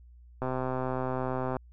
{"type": "click train", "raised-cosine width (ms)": 1, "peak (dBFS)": -18, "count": 149, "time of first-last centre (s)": [0.42, 1.567], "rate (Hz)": 129, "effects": ["added 60 Hz sine -50 dBFS peak until 1.72 s"]}